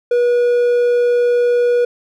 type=tone; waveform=triangle; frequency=483.9 Hz; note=B4; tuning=35 cents flat; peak=-9 dBFS; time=0.11-1.85 s; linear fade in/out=5 ms; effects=none